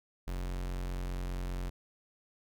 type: tone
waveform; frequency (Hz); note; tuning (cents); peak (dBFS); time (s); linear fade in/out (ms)
45% pulse; 44.98; F#1; -48; -34; 0.27-1.7; 10
effects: none